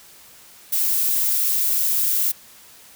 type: noise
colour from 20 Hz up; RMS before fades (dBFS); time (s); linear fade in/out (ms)
violet; -20; 0.72-2.32; 10
effects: white hiss -47 dBFS RMS until 2.95 s